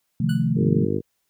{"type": "chord", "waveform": "sine", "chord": "F dominant seventh", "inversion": "second", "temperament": "equal", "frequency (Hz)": [130.81, 155.56, 174.61, 220], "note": ["C3", "Eb3", "F3", "A3"], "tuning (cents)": [0, 0, 0, 0], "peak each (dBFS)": -24, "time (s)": [0.2, 0.85], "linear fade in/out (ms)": 5}
{"type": "tone with exponential decay", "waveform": "25% pulse", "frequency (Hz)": 1480, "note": "F#6", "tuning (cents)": 0, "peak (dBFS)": -28, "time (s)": [0.29, 0.53], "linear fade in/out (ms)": 5, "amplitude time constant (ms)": 51}
{"type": "harmonic tone", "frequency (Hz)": 50.7, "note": "G#1", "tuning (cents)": -41, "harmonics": [2, 3, 4, 5, 6, 7, 8, 9], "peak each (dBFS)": [-29, -29, -29, -29, -29, -29, -29, -29], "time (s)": [0.55, 1.02], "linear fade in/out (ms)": 50}
{"effects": ["white hiss -73 dBFS RMS until 1.29 s"]}